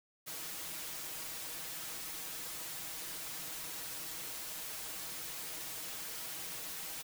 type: noise with comb filter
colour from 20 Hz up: white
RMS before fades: -43 dBFS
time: 0.26-7.03 s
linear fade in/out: 20 ms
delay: 6.3 ms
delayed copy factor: +0.8
effects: none